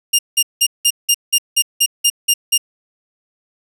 15% pulse tone bursts, 2814 Hz, F7, 12 cents sharp, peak -3 dBFS, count 11, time 0.13-2.579 s, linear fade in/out 10 ms, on 59 ms, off 180 ms, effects none

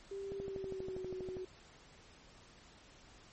sine tone with pitch glide, 393.5 to 371.4 Hz, G4 to F#4, +7 to +7 cents, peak -40 dBFS, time 0.11-1.45 s, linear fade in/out 5 ms, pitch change -100 cents, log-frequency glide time 0.39-1.05 s
click train, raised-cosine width 2 ms, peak -31 dBFS, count 14, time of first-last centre 0.32-1.368 s, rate 12.4 Hz
effects pink hiss -60 dBFS RMS until 3.32 s + MP3 32 kbps

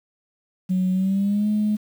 sine tone with pitch glide, 185 to 211.3 Hz, F#3 to G#3, 0 to +30 cents, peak -17 dBFS, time 0.69-1.77 s, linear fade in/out 20 ms, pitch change +230 cents, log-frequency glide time 0.92-1.48 s, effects tanh soft clip ceiling -14 dBFS + 8-bit

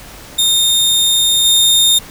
sawtooth tone with level steps, 3658 Hz, A#7, 33 cents flat, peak -7 / -5 dBFS, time 0.38-1.99 s, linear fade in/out 10 ms, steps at 1.44 s, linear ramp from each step 20 ms, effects pink hiss -35 dBFS RMS until 2.1 s

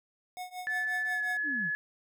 square tone with tremolo, 730 Hz, F#5, 24 cents flat, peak -36 dBFS, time 0.37-1.37 s, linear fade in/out 0 ms, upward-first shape triangle, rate 5.6 Hz, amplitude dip 95%
sine tone with pitch glide, 1740 to 1703.2 Hz, A6 to G#6, -20 to +43 cents, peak -29 dBFS, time 0.67-1.75 s, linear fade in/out 0 ms, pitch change -37 cents, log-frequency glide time 1.09-1.22 s
sine linear sweep, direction down, 323.8 to 142.9 Hz, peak -37 dBFS, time 1.43-1.71 s, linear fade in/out 50 ms
effects none

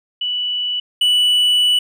sine / triangle tone pair in turn, 2960 / 2960 Hz, F#7 / F#7, 0 / 0 cents, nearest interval unison, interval 0 cents, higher neither, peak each -18 / -10 dBFS, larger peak second, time 0.21-0.8 / 1.01-1.79 s, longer second, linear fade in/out 5 ms, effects none

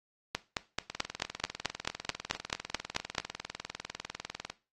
two click trains, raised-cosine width 0.2 ms, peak -20 / -12 dBFS, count 73 / 14, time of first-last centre 0.9-4.5 / 0.35-3.182 s, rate 20 / 4.59 Hz, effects noise-tail reverb RT60 0.3 s tail -18 dB re dry + AAC 32 kbps

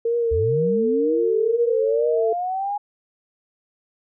sine tone with vibrato, 458.2 Hz, A#4, 30 cents flat, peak -18 dBFS, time 0.05-2.33 s, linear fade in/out 5 ms, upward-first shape triangle, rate 2.1 Hz, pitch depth 66 cents each way
sine linear sweep, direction up, 67 to 830.6 Hz, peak -22 dBFS, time 0.31-2.78 s, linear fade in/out 10 ms
effects none

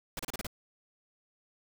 pink noise bursts, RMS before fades -37 dBFS, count 6, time 0.17-0.468 s, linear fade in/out 2 ms, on 23 ms, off 32 ms, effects none

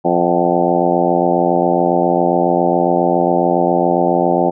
harmonic tone with a mistuned harmonic, 87.3 Hz, F2, in tune, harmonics 2 / 3 / 4 / 5 / 6 / 7 / 8 / 9 / 10, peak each -21 / -21 / -18 / -23 / -20 / -19 / -22 / -18 / -24 dBFS, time 0.04-4.51 s, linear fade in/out 20 ms, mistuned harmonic 9, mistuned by -38 cents, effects none

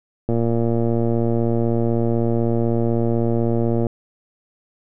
click train, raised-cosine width 2 ms, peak -8 dBFS, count 416, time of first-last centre 0.29-3.868 s, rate 116 Hz, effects none

